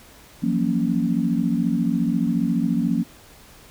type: chord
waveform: sine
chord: Gb major seventh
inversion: third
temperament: equal with one note detuned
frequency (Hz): 170.63 / 185 / 233.1 / 277.2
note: F3 / Gb3 / Bb3 / Db4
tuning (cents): -40 / 0 / 0 / 0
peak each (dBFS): -25 / -25 / -22 / -25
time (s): 0.42-3.04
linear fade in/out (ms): 20
effects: pink hiss -48 dBFS RMS until 3.7 s